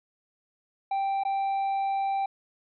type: tone with dropouts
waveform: triangle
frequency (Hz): 784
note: G5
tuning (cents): 0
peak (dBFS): -23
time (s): 0.91-2.26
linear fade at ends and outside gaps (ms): 5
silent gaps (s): 1.236-1.25
effects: resampled to 11025 Hz